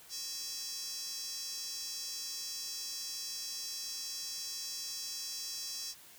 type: tone with high-pass filter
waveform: square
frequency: 367.1 Hz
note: F#4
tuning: 14 cents flat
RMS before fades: -41 dBFS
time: 0.09-5.95 s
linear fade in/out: 50 ms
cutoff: 5400 Hz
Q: 3.9
effects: white hiss -56 dBFS RMS until 6.18 s